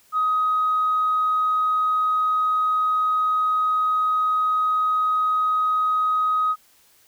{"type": "tone", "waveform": "sine", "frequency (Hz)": 1258, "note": "D#6", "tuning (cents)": 19, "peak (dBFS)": -17, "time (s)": [0.12, 6.56], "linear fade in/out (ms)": 50, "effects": ["tanh soft clip ceiling -13 dBFS", "white hiss -57 dBFS RMS until 7.07 s"]}